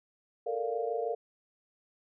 sine chord, Bb major seventh, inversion third, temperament equal, 440 / 466.2 / 587.3 / 698.5 Hz, A4 / Bb4 / D5 / F5, 0 / 0 / 0 / 0 cents, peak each -36 / -33 / -39 / -36 dBFS, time 0.46-1.15 s, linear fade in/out 10 ms, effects none

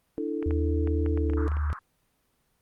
sine chord, D suspended second, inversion none, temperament just, 293.7 / 330.4 / 440.5 Hz, D4 / E4 / A4, 0 / +4 / +2 cents, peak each -32 dBFS, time 0.18-1.48 s, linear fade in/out 0 ms
clicks, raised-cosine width 0.5 ms, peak -25 dBFS, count 10, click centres 0.427 / 0.509 / 0.874 / 1.062 / 1.175 / 1.299 / 1.335 / 1.518 / 1.569 / 1.702 s
sine tone with pitch glide, 79 to 74.82 Hz, D#2 to D2, +27 to +33 cents, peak -24 dBFS, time 0.46-1.73 s, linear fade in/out 0 ms, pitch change -94 cents, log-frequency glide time 1.13-1.31 s
white band-pass noise, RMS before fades -41 dBFS, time 1.37-1.79 s, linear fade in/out 2 ms, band 1000 to 1500 Hz, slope 48 dB/octave
effects pink hiss -71 dBFS RMS until 2.61 s + Opus 32 kbps

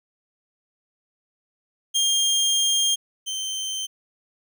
25% pulse tone pair in turn, 3210 / 3110 Hz, G7 / G7, +40 / -14 cents, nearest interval minor second, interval 54 cents, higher first, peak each -15 / -23 dBFS, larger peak first, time 1.94-2.96 / 3.26-3.87 s, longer first, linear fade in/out 20 ms, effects none

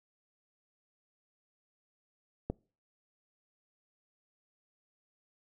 click, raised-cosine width 2 ms, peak -19 dBFS, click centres 2.5 s, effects noise-tail reverb RT60 0.4 s tail -26 dB re dry

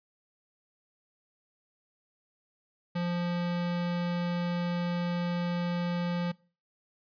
square tone, 174.61 Hz, F3, in tune, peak -29 dBFS, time 2.95-6.32 s, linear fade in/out 10 ms, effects noise-tail reverb RT60 0.4 s tail -24 dB re dry + resampled to 11025 Hz

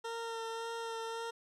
20% pulse tone with vibrato, 457.1 Hz, A#4, 34 cents flat, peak -33 dBFS, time 0.04-1.31 s, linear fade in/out 10 ms, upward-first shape sine, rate 1.8 Hz, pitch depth 16 cents each way, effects low-pass 8000 Hz 12 dB/octave + 12-bit

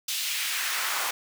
pink noise with high-pass filter sweep, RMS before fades -29 dBFS, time 0.08-1.11 s, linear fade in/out 5 ms, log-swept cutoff 3600 to 930 Hz, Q 1.4, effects none

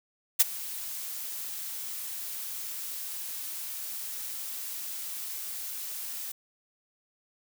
blue noise with ADSR envelope, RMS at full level -17 dBFS, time 0.39-6.32 s, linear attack 17 ms, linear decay 24 ms, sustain -20 dB, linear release 7 ms, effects none

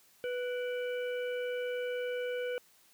harmonic tone with a mistuned harmonic, 493.9 Hz, B4, in tune, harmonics 1 / 3 / 5 / 6, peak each -33 / -43 / -47 / -49 dBFS, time 0.24-2.58 s, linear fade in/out 0 ms, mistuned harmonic 5, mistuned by -110 cents, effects white hiss -64 dBFS RMS until 2.93 s + high-pass 60 Hz 12 dB/octave

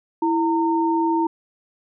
sine tone pair together, 329.6 / 915.7 Hz, E4 / A#5, 0 / -31 cents, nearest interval octave + tritone, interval 1769 cents, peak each -19 / -21 dBFS, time 0.22-1.27 s, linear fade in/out 5 ms, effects none

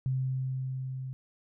sine tone with level ramp, 130.81 Hz, C3, in tune, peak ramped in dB -26 to -35 dBFS, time 0.06-1.13 s, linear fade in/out 0 ms, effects none

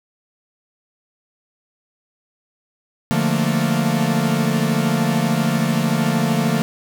45% pulse chord, Bb major seventh, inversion first, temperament equal, 146.83 / 174.61 / 220 / 233.1 Hz, D3 / F3 / A3 / Bb3, 0 / 0 / 0 / 0 cents, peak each -22 dBFS, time 3.11-6.62 s, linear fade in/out 0 ms, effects none

